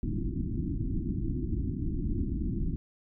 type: low-pass noise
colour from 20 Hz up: pink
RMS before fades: -31 dBFS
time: 0.03-2.76 s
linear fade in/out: 0 ms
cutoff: 350 Hz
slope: 96 dB/octave
effects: none